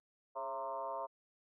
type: tone with frequency modulation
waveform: sine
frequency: 797 Hz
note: G5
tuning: 28 cents sharp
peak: -37 dBFS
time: 0.35-1.07 s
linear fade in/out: 20 ms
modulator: 127 Hz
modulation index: 2.4
effects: added 48 Hz sine -70 dBFS peak until 1.47 s + high-pass 400 Hz 12 dB/octave

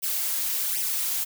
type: noise with flanger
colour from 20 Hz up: blue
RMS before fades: -27 dBFS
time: 0.02-1.25 s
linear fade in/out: 20 ms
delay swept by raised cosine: 0.34 to 5.74 ms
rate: 1.3 Hz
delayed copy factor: +0.75
effects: none

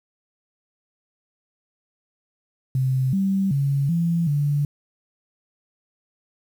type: tone with pitch steps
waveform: sine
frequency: 130.8 / 194 / 139.5 / 168.6 / 144.9 Hz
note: C3 / G3 / C#3 / E3 / D3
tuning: 0 / -18 / +11 / +39 / -23 cents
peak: -18 dBFS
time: 2.75-4.65 s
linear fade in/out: 2 ms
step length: 380 ms
effects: 8-bit

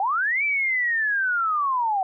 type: linear two-way sweep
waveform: sine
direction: up then down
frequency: 740 to 2344 to 740 Hz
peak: -20 dBFS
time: 0-2.03 s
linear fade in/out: 2 ms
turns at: 0.44 s
effects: none

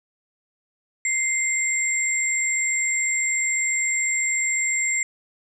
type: tone pair together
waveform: sine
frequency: 2093 / 7459 Hz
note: C7 / A#8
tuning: 0 / 0 cents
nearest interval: octave + minor seventh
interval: 2200 cents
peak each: -23 dBFS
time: 1.05-5.03 s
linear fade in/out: 2 ms
effects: none

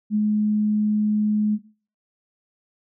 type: tone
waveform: sine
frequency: 211.4 Hz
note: G#3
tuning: 31 cents sharp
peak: -17 dBFS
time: 0.1-1.59 s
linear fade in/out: 50 ms
effects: noise-tail reverb RT60 0.4 s tail -18 dB re dry

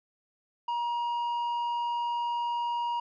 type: tone with tanh clipping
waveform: sine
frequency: 950 Hz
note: A#5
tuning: 33 cents sharp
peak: -29 dBFS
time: 0.68-3 s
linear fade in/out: 5 ms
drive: 6 dB
effects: none

